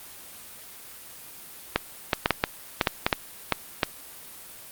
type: clicks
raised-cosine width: 0.3 ms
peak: -3 dBFS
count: 11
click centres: 1.76 / 2.132 / 2.259 / 2.307 / 2.439 / 2.812 / 2.872 / 3.065 / 3.128 / 3.523 / 3.832 s
effects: white hiss -44 dBFS RMS until 4.71 s + Opus 32 kbps